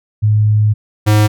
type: tone pair in turn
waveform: sine / square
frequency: 106.4 / 105.98 Hz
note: G#2 / G#2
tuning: +42 / +36 cents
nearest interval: unison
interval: 6 cents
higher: first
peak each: -8 dBFS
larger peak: neither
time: 0.22-0.74 / 1.06-1.28 s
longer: first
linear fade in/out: 20 ms
effects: none